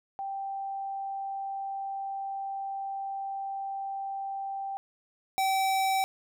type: tone pair in turn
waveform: sine / square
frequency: 784 / 769.6 Hz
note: G5 / G5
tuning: 0 / -32 cents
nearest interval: unison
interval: 32 cents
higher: first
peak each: -32 / -25 dBFS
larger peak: second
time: 0.19-4.77 / 5.38-6.04 s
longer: first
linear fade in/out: 0 ms
effects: none